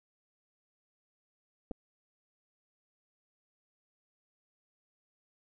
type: clicks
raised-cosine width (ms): 2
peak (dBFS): -26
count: 2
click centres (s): 1.711 / 1.715
effects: none